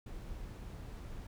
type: noise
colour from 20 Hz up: brown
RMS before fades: -45 dBFS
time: 0.06-1.27 s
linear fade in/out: 5 ms
effects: none